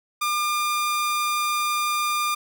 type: tone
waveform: sawtooth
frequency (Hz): 1202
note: D6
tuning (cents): +40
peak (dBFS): -18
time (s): 0.21-2.35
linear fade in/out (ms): 10
effects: 10-bit